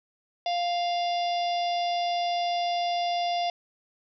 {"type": "harmonic tone with a mistuned harmonic", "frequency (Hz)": 698.5, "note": "F5", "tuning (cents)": 0, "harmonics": [1, 3, 4, 5, 6, 7, 8], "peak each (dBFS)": [-25, -41, -39, -37, -50, -39, -47], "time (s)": [0.46, 3.5], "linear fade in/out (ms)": 2, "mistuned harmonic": 6, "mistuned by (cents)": -24, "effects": []}